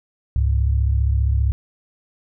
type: tone pair together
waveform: sine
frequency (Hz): 68.72 / 103.83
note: C#2 / G#2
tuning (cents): -14 / 0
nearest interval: perfect fifth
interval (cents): 714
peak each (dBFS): -16 / -21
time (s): 0.36-1.52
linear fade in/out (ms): 0
effects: none